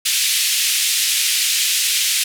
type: band-pass noise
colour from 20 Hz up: pink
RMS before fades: -18 dBFS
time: 0.05-2.24 s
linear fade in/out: 10 ms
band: 2500 to 13000 Hz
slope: 24 dB/octave
effects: none